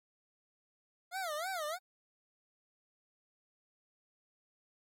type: tone with vibrato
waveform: 25% pulse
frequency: 678 Hz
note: E5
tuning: 49 cents sharp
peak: -32 dBFS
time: 1.11-1.79 s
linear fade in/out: 50 ms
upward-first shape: sine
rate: 3.2 Hz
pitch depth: 230 cents each way
effects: MP3 64 kbps